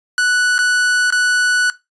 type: tone with dropouts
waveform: 45% pulse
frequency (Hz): 1480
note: F#6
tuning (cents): 0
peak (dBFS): -12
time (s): 0.18-1.7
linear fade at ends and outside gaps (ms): 1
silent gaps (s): 0.581-0.589 / 1.104-1.124
effects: noise-tail reverb RT60 0.2 s tail -17 dB re dry + resampled to 22050 Hz